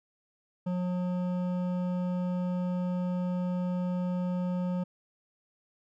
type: tone with hard clipping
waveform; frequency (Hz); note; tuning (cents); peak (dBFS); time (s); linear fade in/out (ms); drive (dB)
sine; 180; F#3; -47; -30; 0.66-4.84; 10; 11
effects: none